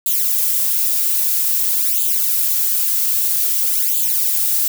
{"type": "noise with flanger", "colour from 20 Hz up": "violet", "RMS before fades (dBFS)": -17, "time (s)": [0.06, 4.68], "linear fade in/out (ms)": 2, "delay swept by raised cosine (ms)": [0.27, 5.27], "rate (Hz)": 0.51, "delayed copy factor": 0.9, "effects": []}